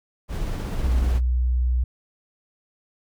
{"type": "noise with tremolo", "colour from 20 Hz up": "brown", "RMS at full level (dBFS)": -26, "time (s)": [0.28, 1.21], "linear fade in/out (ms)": 50, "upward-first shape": "triangle", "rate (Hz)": 16, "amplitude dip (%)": 25}
{"type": "tone", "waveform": "sine", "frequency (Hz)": 61.8, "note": "B1", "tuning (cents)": 2, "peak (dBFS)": -18, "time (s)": [0.84, 1.84], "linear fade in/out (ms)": 5}
{"effects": []}